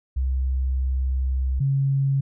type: tone pair in turn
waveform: sine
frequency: 65.2 / 137 Hz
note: C2 / C#3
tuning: -5 / -20 cents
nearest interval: octave + minor second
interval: 1285 cents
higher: second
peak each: -20 / -18 dBFS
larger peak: second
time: 0.16-1.6 / 1.6-2.21 s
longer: first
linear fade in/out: 10 ms
effects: none